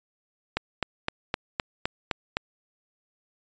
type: click train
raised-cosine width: 0.3 ms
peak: -9 dBFS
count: 8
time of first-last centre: 0.57-2.369 s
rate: 3.89 Hz
effects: resampled to 16000 Hz